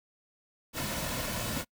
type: noise with comb filter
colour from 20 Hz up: pink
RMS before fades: -34 dBFS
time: 0.73-1.65 s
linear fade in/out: 50 ms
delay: 2.5 ms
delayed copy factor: -0.5
effects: noise-tail reverb RT60 0.1 s tail -26 dB re dry